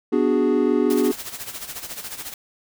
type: chord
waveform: triangle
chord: G# half-diminished seventh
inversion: first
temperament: equal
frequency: 246.9 / 293.7 / 370 / 415.3 Hz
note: B3 / D4 / F#4 / G#4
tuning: 0 / 0 / 0 / 0 cents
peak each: -20 dBFS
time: 0.12-1.12 s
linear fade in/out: 10 ms
type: noise with tremolo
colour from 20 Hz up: white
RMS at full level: -31 dBFS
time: 0.9-2.34 s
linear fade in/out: 2 ms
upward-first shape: sine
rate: 14 Hz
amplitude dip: 70%
effects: none